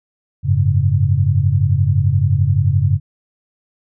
sine chord, F# suspended second, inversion none, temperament just, 92.5 / 104.06 / 138.75 Hz, F#2 / G#2 / C#3, 0 / +4 / +2 cents, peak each -16 dBFS, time 0.43-3 s, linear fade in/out 50 ms, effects none

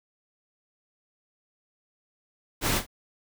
pink noise with echo, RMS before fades -25 dBFS, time 2.61-2.82 s, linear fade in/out 50 ms, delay 46 ms, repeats 1, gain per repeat -13 dB, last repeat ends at 2.866 s, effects none

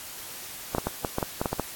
clicks, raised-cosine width 1 ms, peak -11 dBFS, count 10, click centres 0.749 / 0.783 / 0.87 / 1.048 / 1.184 / 1.228 / 1.415 / 1.458 / 1.53 / 1.597 s, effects white hiss -40 dBFS RMS until 1.75 s + AAC 64 kbps

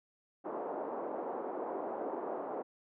pink band-pass noise, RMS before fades -39 dBFS, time 0.44-2.63 s, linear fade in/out 20 ms, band 330 to 930 Hz, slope 24 dB/octave, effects none

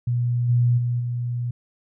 sine tone with level steps, 121.1 Hz, B2, 34 cents flat, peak -19 / -15 / -20 / -23 dBFS, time 0.07-1.51 s, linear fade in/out 5 ms, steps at 0.48 / 0.77 / 0.99 s, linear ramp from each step 20 ms, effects none

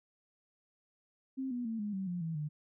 sine tone with pitch steps, 264.8 / 244.2 / 225.3 / 207.8 / 191.62 / 176.73 / 163 / 150.34 Hz, C4 / B3 / A3 / G#3 / G3 / F3 / E3 / D3, +21 / -19 / +41 / +1 / -39 / +21 / -19 / +41 cents, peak -34 dBFS, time 1.37-2.49 s, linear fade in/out 20 ms, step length 140 ms, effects none

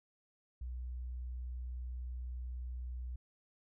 sine tone, 61.8 Hz, B1, 2 cents sharp, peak -39 dBFS, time 0.61-3.16 s, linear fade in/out 5 ms, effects none

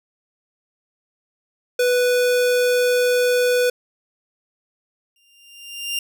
square tone, 493.9 Hz, B4, in tune, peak -16 dBFS, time 1.79-3.7 s, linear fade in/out 5 ms
sawtooth tone with exponential growth, 2794 Hz, F7, in tune, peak -17 dBFS, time 5.16-5.99 s, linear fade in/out 2 ms, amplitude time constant 180 ms
effects none

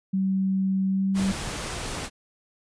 sine tone with pitch glide, 191.4 to 193.29 Hz, G3 to G3, -41 to -24 cents, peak -21 dBFS, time 0.13-1.32 s, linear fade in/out 10 ms, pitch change +17 cents, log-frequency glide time 0.89-1.03 s
pink noise, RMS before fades -32 dBFS, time 1.14-2.1 s, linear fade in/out 50 ms
effects resampled to 22050 Hz

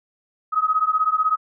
sine beating tone pair, 1258 / 1274 Hz, D#6 / D#6, +19 / +41 cents, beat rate 16 Hz, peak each -20 dBFS, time 0.52-1.37 s, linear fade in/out 20 ms, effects none

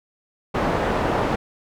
white low-pass noise, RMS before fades -22 dBFS, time 0.54-1.36 s, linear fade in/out 10 ms, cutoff 870 Hz, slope 12 dB/octave, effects none

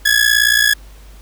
sawtooth ring-modulated tone, 1687 Hz, G#6, 27 cents sharp, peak -4 dBFS, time 0.05-0.74 s, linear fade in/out 10 ms, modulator 29.1 Hz, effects added 50 Hz sine -37 dBFS peak until 1.21 s + pink hiss -47 dBFS RMS until 1.21 s

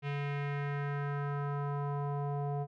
square tone with low-pass filter sweep, 143.1 Hz, D3, 45 cents flat, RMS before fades -35 dBFS, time 0.02-2.67 s, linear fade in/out 50 ms, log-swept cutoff 2600 to 730 Hz, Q 2.4, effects none

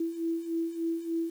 sine beating tone pair, 329 / 332.4 Hz, E4 / E4, -3 / +15 cents, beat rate 3.4 Hz, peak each -35 / -30 dBFS, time 0-1.3 s, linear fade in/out 5 ms, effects 9-bit

